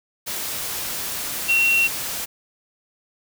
sine tone in noise, 2732 Hz, F7, 39 cents flat, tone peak -15 dBFS, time 1.48-1.88 s, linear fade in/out 20 ms, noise white, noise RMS -28 dBFS, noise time 0.26-2.26 s, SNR +10 dB, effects none

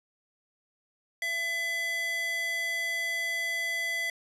square tone with high-pass filter, 670 Hz, E5, 28 cents sharp, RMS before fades -31 dBFS, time 1.22-4.1 s, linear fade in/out 2 ms, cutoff 1700 Hz, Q 4.5, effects resampled to 32000 Hz

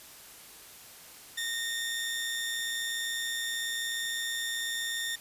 sawtooth tone pair together, 1842 / 3563 Hz, A#6 / A7, -21 / +21 cents, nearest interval major seventh, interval 1142 cents, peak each -30 / -32 dBFS, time 1.37-5.16 s, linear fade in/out 10 ms, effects white hiss -50 dBFS RMS until 5.2 s + resampled to 32000 Hz

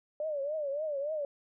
sine tone with vibrato, 588 Hz, D5, 2 cents sharp, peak -31 dBFS, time 0.2-1.25 s, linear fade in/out 2 ms, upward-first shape triangle, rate 3.5 Hz, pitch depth 150 cents each way, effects none

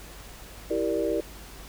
sine chord, E half-diminished seventh, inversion none, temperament equal, 329.6 / 392 / 466.2 / 587.3 Hz, E4 / G4 / Bb4 / D5, 0 / 0 / 0 / 0 cents, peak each -29 / -30 / -29 / -30 dBFS, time 0.7-1.21 s, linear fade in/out 10 ms, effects added 50 Hz sine -45 dBFS peak until 1.68 s + pink hiss -46 dBFS RMS until 1.68 s

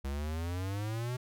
square exponential sweep, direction up, 67.1 to 127.4 Hz, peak -34 dBFS, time 0.04-1.17 s, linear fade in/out 10 ms, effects none

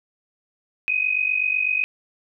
sine tone pair together, 2489 / 2537 Hz, D#7 / D#7, 0 / +33 cents, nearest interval unison, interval 33 cents, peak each -22 dBFS, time 0.88-1.84 s, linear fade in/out 0 ms, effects none

